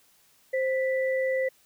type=tone pair together; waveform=sine; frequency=523.6 / 1975.5 Hz; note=C5 / B6; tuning=+1 / 0 cents; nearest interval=octave + major seventh; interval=2299 cents; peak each=-24 / -32 dBFS; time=0.53-1.49 s; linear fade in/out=10 ms; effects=white hiss -62 dBFS RMS until 1.65 s